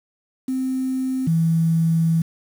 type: tone pair in turn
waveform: sine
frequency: 260.3 / 163.98 Hz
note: C4 / E3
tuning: -9 / -9 cents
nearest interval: minor sixth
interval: 800 cents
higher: first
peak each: -20 / -15 dBFS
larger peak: second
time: 0.48-1.27 / 1.27-2.22 s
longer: second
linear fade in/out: 5 ms
effects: 7-bit